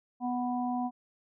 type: harmonic tone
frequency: 246.9 Hz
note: B3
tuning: in tune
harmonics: 1 / 3 / 4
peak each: -31 / -33 / -40 dBFS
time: 0.2-0.91 s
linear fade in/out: 50 ms
effects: none